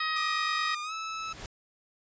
harmonic tone, 630 Hz, D#5, 21 cents sharp, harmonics 2 / 3 / 4 / 5 / 6 / 7 / 8, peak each -31 / -33 / -38 / -46 / -37 / -47 / -38 dBFS, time 0-0.75 s, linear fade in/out 5 ms
sawtooth tone with pitch glide, 1211 to 1305.4 Hz, D#6 to E6, -47 to -17 cents, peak -30 dBFS, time 0.16-1.33 s, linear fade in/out 5 ms, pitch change +130 cents, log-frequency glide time 0.82-0.93 s
pink noise with exponential growth, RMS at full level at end -39 dBFS, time 0.95-1.46 s, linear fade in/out 1 ms, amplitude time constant 110 ms
effects resampled to 16000 Hz

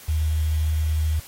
sine tone with quantisation, 77.78 Hz, D#2, in tune, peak -19 dBFS, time 0.08-1.2 s, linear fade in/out 10 ms, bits 7, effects white hiss -44 dBFS RMS until 1.27 s + AAC 48 kbps

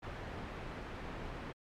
pink low-pass noise, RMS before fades -44 dBFS, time 0.02-1.53 s, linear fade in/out 20 ms, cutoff 2100 Hz, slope 12 dB/octave, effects MP3 96 kbps

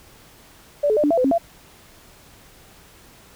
sine tone with pitch steps, 581 / 430.2 / 597 / 293 / 670 / 507 / 270.6 / 677 Hz, D5 / A4 / D5 / D4 / E5 / B4 / C#4 / E5, -19 / -39 / +28 / -4 / +28 / +45 / -42 / +46 cents, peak -15 dBFS, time 0.83-1.382 s, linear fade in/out 10 ms, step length 69 ms, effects pink hiss -49 dBFS RMS until 3.35 s

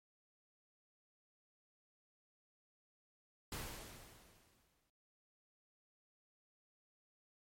pink noise with exponential decay, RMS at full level -43 dBFS, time 3.52-4.9 s, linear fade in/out 2 ms, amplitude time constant 300 ms, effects MP3 64 kbps

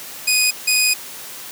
15% pulse tone bursts at uneven times, 2489 Hz, D#7, in tune, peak -7 dBFS, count 2, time 0.27-0.51 / 0.67-0.94 s, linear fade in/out 10 ms, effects white hiss -34 dBFS RMS until 1.51 s + high-pass 150 Hz 12 dB/octave

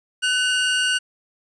45% pulse tone pair together, 1504 / 2839 Hz, F#6 / F7, +28 / +28 cents, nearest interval major seventh, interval 1100 cents, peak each -21 dBFS, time 0.22-0.99 s, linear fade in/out 20 ms, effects resampled to 22050 Hz + 9-bit

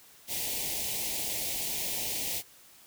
white band-stop noise, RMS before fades -33 dBFS, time 0.27-2.43 s, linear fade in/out 50 ms, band 890 to 2000 Hz, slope 48 dB/octave, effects white hiss -56 dBFS RMS until 2.86 s

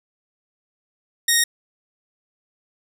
10% pulse tone, 1864.7 Hz, A#6, in tune, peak -6 dBFS, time 1.28-1.44 s, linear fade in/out 5 ms, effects none

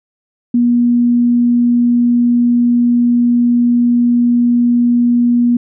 sine tone, 240.4 Hz, B3, 46 cents flat, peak -8 dBFS, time 0.54-5.57 s, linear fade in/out 5 ms, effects none

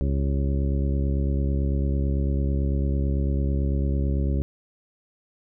harmonic tone, 69 Hz, C#2, 7 cents flat, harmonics 1 / 2 / 3 / 4 / 5 / 6 / 8, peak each -22 / -28 / -32 / -34 / -36 / -38 / -40 dBFS, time 0.01-4.42 s, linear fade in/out 0 ms, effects none

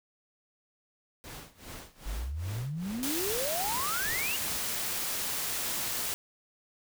pink noise with tremolo, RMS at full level -43 dBFS, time 1.24-4.58 s, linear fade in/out 0 ms, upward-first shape sine, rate 2.5 Hz, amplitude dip 90%
sine exponential sweep, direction up, 45.09 to 2900 Hz, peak -32 dBFS, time 2.06-4.36 s, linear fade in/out 0 ms
white noise, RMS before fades -33 dBFS, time 3.03-6.14 s, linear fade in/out 0 ms
effects none

